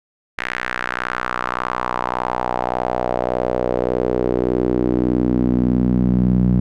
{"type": "tone with band-pass filter sweep", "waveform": "sawtooth", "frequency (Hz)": 61.74, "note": "B1", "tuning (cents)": 0, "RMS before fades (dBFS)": -19, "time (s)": [0.38, 6.6], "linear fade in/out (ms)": 5, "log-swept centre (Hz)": [1900, 170], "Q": 2.8, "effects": []}